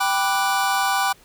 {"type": "chord", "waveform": "square", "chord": "G major seventh", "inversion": "none", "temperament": "equal", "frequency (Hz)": [784, 987.8, 1174.7, 1480], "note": ["G5", "B5", "D6", "F#6"], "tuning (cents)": [0, 0, 0, 0], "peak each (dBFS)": [-23, -26, -26, -26], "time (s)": [0, 1.13], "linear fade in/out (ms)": 10, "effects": ["pink hiss -52 dBFS RMS until 1.24 s"]}